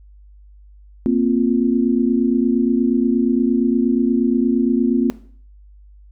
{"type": "chord", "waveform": "sine", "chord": "Bb suspended second", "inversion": "none", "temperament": "equal", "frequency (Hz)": [233.1, 261.6, 349.2], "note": ["Bb3", "C4", "F4"], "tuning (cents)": [0, 0, 0], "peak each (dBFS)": [-17, -17, -21], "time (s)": [1.06, 5.1], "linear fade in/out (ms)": 0, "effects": ["noise-tail reverb RT60 0.5 s tail -18 dB re dry", "added 50 Hz sine -42 dBFS peak until 6.11 s"]}